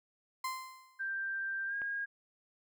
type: tone with exponential decay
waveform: 35% pulse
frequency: 1039 Hz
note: C6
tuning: 12 cents flat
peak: -31 dBFS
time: 0.44-1.09 s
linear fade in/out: 5 ms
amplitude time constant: 140 ms
type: tone with pitch glide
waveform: sine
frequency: 1577 to 1628.8 Hz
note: G6 to G#6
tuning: +10 to -34 cents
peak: -34 dBFS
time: 0.99-2.06 s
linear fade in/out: 20 ms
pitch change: +56 cents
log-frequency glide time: 1.67-1.75 s
type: click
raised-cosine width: 0.5 ms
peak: -33 dBFS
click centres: 1.818 s
effects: none